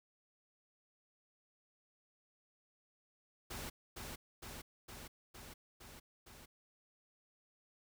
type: noise with echo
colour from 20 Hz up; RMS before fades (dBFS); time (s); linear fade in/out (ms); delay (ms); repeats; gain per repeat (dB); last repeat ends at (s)
pink; -45; 3.5-3.7; 10; 460; 6; -2; 6.46
effects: none